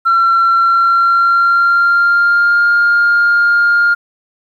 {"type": "tone with pitch glide", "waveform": "sine", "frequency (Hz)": [1358, 1409.1], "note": ["F6", "F6"], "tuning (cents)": [-49, 15], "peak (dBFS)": -6, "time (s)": [0.05, 3.95], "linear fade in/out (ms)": 20, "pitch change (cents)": 64, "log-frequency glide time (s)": [0.49, 2.68], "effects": ["tanh soft clip ceiling -5 dBFS", "8-bit"]}